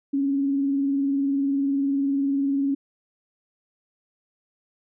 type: tone with vibrato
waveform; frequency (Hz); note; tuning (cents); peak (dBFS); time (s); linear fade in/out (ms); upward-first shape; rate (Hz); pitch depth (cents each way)
sine; 277.2; C#4; 0; -20; 0.13-2.75; 10; triangle; 20; 56
effects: none